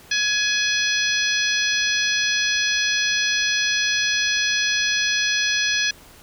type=harmonic tone; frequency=840 Hz; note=G#5; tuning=19 cents sharp; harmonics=2 / 3 / 4 / 5 / 6 / 7; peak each=-23 / -25 / -26 / -27 / -28 / -28 dBFS; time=0.11-5.91 s; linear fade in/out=5 ms; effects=pink hiss -47 dBFS RMS until 6.22 s